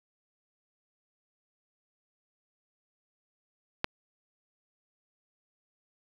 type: click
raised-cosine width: 0.3 ms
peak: -10 dBFS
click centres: 3.844 s
effects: 7-bit